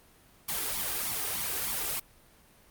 white noise with flanger, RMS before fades -32 dBFS, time 0.48-2 s, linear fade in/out 10 ms, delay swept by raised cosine 0.88 to 2.58 ms, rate 3.3 Hz, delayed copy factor +0.65, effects pink hiss -59 dBFS RMS until 2.7 s + Opus 32 kbps

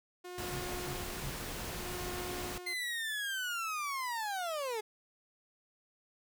sawtooth tone with tremolo, 359.2 Hz, F4, 49 cents sharp, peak -36 dBFS, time 0.24-2.74 s, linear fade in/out 10 ms, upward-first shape sine, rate 0.63 Hz, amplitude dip 85%
pink noise, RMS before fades -41 dBFS, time 0.38-2.58 s, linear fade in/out 2 ms
sine tone bursts, 135 Hz, C#3, 45 cents flat, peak -40 dBFS, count 3, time 0.52-1.303 s, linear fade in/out 10 ms, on 81 ms, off 270 ms
30% pulse linear sweep, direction down, 2093 to 415.3 Hz, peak -32 dBFS, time 2.66-4.81 s, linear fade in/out 10 ms
effects none

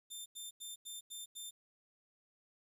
15% pulse tone bursts, 3583 Hz, A7, 31 cents sharp, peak -37 dBFS, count 6, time 0.1-1.51 s, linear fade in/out 20 ms, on 160 ms, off 90 ms, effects resampled to 32000 Hz + 12-bit

